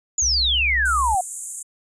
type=exponential sweep; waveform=sine; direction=down; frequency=7040 to 705 Hz; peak=-17 dBFS; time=0.18-1.21 s; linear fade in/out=5 ms
type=tone with pitch glide; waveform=sine; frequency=65.41 to 64.66 Hz; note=C2 to C2; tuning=0 to -20 cents; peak=-25 dBFS; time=0.22-1.15 s; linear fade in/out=5 ms; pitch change=-20 cents; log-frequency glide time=0.74-0.98 s
type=high-pass noise; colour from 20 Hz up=pink; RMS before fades=-28 dBFS; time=0.85-1.63 s; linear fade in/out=10 ms; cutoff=6900 Hz; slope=96 dB/octave
effects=resampled to 22050 Hz